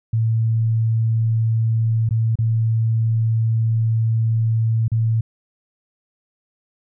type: tone with dropouts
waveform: sine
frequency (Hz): 112.7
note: A2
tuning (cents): +42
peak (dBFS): -15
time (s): 0.13-5.21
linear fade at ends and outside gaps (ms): 5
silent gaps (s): 2.091-2.108 / 2.356-2.387 / 4.881-4.917
effects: none